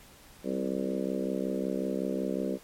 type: harmonic tone with a mistuned harmonic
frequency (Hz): 65.41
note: C2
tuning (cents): 0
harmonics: 3 / 4 / 5 / 6 / 7 / 8 / 9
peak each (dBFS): -34 / -35 / -36 / -37 / -37 / -38 / -39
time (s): 0.43-2.59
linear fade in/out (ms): 50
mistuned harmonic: 3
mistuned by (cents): -28
effects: pink hiss -54 dBFS RMS until 2.63 s + MP3 64 kbps